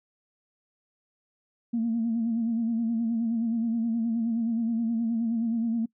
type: tone with vibrato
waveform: sine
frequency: 229.3 Hz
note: A#3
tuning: 28 cents flat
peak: -23 dBFS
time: 1.73-5.86 s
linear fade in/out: 10 ms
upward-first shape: sine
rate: 9.5 Hz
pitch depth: 52 cents each way
effects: noise-tail reverb RT60 0.1 s tail -24 dB re dry + tanh soft clip ceiling -19 dBFS